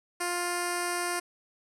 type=tone with low-pass filter; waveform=10% pulse; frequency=351.5 Hz; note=F4; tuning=11 cents sharp; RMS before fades=-31 dBFS; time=0.2-1.2 s; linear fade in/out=10 ms; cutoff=10000 Hz; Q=3.7; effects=none